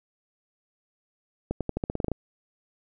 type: accelerating click train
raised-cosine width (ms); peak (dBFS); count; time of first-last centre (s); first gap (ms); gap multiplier
2; -14; 11; 1.51-2.117; 97; 0.89
effects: none